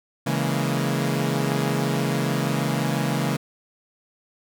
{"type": "chord", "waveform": "sawtooth", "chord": "A# half-diminished seventh", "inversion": "first", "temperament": "equal", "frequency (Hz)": [138.59, 164.81, 207.7, 233.1], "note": ["C#3", "E3", "G#3", "A#3"], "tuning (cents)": [0, 0, 0, 0], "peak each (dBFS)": [-21, -23, -25, -25], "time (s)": [0.26, 3.37], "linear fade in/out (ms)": 10, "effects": []}